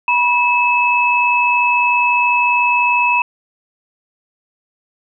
sine tone pair together, 972.8 / 2597 Hz, B5 / E7, -26 / -26 cents, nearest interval octave + perfect fourth, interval 1700 cents, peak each -14 dBFS, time 0.08-3.22 s, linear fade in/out 2 ms, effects none

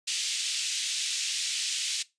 pink band-pass noise, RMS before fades -31 dBFS, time 0.07-2.03 s, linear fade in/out 10 ms, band 2800 to 8500 Hz, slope 24 dB/octave, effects noise-tail reverb RT60 0.2 s tail -19 dB re dry + resampled to 22050 Hz

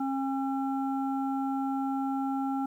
harmonic tone, 270 Hz, C#4, 45 cents flat, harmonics 1 / 3 / 5, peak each -29 / -33 / -41 dBFS, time 0-2.66 s, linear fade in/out 5 ms, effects 10-bit

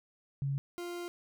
sine / 40% pulse tone pair in turn, 138.59 / 349.2 Hz, C#3 / F4, 0 / 0 cents, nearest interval octave + major third, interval 1600 cents, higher second, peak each -30 / -37 dBFS, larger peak first, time 0.42-0.58 / 0.78-1.08 s, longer second, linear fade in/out 0 ms, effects none

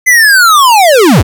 square linear sweep, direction down, 2057 to 51.91 Hz, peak -3 dBFS, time 0.06-1.23 s, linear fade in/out 20 ms, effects none

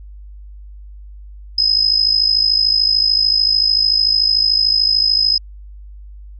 sine tone with amplitude modulation, 5070 Hz, D#8, 32 cents sharp, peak -8 dBFS, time 1.58-5.38 s, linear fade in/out 5 ms, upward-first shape sine, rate 53.5 Hz, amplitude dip 75%, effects added 50 Hz sine -33 dBFS peak until 6.39 s

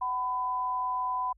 sine tone pair together, 751.4 / 1003 Hz, F#5 / B5, +26 / +26 cents, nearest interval perfect fourth, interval 500 cents, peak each -36 / -28 dBFS, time 0.01-1.33 s, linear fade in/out 10 ms, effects added 50 Hz sine -59 dBFS peak until 1.37 s

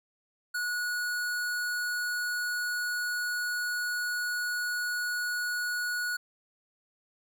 square tone, 1460 Hz, F#6, 24 cents flat, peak -30 dBFS, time 0.54-6.17 s, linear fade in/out 10 ms, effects none

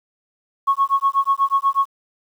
sine tone with tremolo, 1100 Hz, C#6, 14 cents flat, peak -11 dBFS, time 0.67-1.87 s, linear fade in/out 10 ms, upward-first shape sine, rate 8.2 Hz, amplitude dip 100%, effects tanh soft clip ceiling -7 dBFS + 8-bit

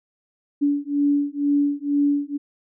sine beating tone pair, 285.9 / 288 Hz, D4 / D4, -46 / -34 cents, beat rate 2.1 Hz, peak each -21 dBFS, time 0.61-2.38 s, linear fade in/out 20 ms, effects none

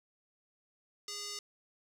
square tone with band-pass filter, 409.9 Hz, G#4, 23 cents flat, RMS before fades -42 dBFS, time 1.08-1.39 s, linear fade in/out 2 ms, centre 5600 Hz, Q 2.5, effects none

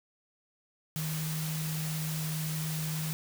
sine tone in noise, 156.8 Hz, D#3, 14 cents sharp, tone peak -32 dBFS, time 0.96-3.13 s, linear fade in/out 0 ms, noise white, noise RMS -39 dBFS, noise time 0.96-3.13 s, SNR +4 dB, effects none

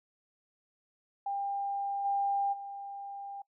sine tone with level steps, 798 Hz, G5, 31 cents sharp, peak -31 / -27 / -39 dBFS, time 1.26-3.42 s, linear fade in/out 5 ms, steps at 2.04 / 2.52 s, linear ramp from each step 20 ms, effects noise-tail reverb RT60 0.1 s tail -22 dB re dry

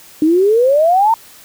sine exponential sweep, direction up, 300 to 932.3 Hz, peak -8 dBFS, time 0.22-1.14 s, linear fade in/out 2 ms, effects white hiss -41 dBFS RMS until 1.44 s

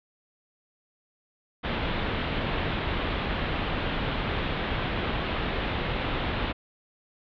pink low-pass noise, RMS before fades -29 dBFS, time 1.63-6.53 s, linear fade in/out 20 ms, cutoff 3700 Hz, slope 48 dB/octave, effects none

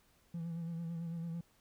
triangle tone with vibrato, 167.4 Hz, E3, 27 cents sharp, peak -35 dBFS, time 0.34-1.41 s, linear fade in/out 5 ms, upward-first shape sine, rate 9 Hz, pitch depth 40 cents each way, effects tanh soft clip ceiling -32 dBFS + pink hiss -70 dBFS RMS until 1.6 s

